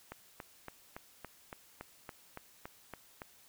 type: click train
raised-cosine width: 0.5 ms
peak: -28 dBFS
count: 12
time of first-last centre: 0.12-3.219 s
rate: 3.55 Hz
effects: white hiss -62 dBFS RMS until 3.48 s